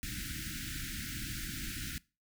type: band-stop noise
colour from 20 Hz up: pink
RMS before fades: -40 dBFS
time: 0.03-1.98 s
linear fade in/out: 0 ms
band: 330 to 1400 Hz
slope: 96 dB/octave
effects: noise-tail reverb RT60 0.3 s tail -22 dB re dry